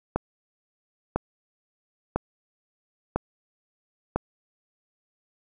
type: click train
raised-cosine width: 1 ms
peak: -9 dBFS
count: 5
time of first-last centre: 0.16-4.16 s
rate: 1 Hz
effects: none